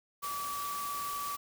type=tone in noise; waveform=sine; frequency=1150 Hz; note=D6; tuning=37 cents flat; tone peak=-35 dBFS; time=0.22-1.37 s; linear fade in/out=20 ms; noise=white; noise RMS=-42 dBFS; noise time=0.22-1.37 s; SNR=+4 dB; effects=none